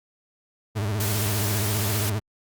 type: tone with vibrato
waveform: 40% pulse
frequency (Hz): 104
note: G#2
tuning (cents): +3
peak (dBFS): -23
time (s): 0.75-2.2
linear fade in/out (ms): 20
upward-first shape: sine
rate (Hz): 15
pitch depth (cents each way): 120
type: noise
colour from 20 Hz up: white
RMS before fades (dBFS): -29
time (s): 1-2.1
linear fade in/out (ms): 5
effects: Opus 48 kbps